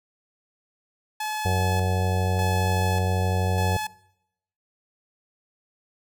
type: tone with tremolo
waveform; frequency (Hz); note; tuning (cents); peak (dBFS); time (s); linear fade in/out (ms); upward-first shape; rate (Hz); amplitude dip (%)
sawtooth; 857; A5; -46; -23; 1.2-3.87; 5; square; 0.84; 45
type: harmonic tone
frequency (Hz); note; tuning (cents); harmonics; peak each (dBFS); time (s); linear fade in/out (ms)
92.5; F#2; 0; 1 / 2 / 4 / 5 / 6 / 7 / 8; -22 / -31 / -36 / -32 / -35 / -38 / -32; 1.45-3.77; 5
effects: noise-tail reverb RT60 0.8 s tail -22 dB re dry